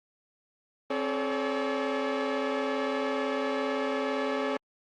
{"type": "tone cluster", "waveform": "sawtooth", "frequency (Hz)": [266.1, 429.5, 570], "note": ["C4", "A4", "C#5"], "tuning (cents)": [29, -42, 48], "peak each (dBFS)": -28, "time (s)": [0.9, 4.57], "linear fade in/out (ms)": 5, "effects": ["low-pass 3000 Hz 12 dB/octave", "Opus 32 kbps"]}